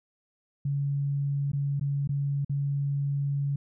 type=tone with dropouts; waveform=sine; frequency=141 Hz; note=C#3; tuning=30 cents sharp; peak=-25 dBFS; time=0.65-3.56 s; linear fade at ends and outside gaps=5 ms; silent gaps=1.518-1.532 / 1.797-1.81 / 2.075-2.091 / 2.448-2.495 s; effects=none